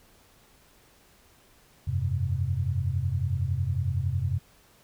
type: chord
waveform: sine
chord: F suspended second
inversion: none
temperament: just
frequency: 87.31 / 98.22 / 130.96 Hz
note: F2 / G2 / C3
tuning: 0 / +4 / +2 cents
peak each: -29 dBFS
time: 1.87-4.39 s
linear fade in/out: 10 ms
effects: pink hiss -59 dBFS RMS until 4.83 s